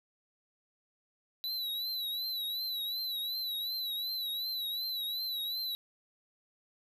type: tone with vibrato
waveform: square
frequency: 3951 Hz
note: B7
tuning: in tune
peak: -34 dBFS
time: 1.44-5.75 s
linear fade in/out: 0 ms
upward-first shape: triangle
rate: 2.7 Hz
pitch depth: 90 cents each way
effects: none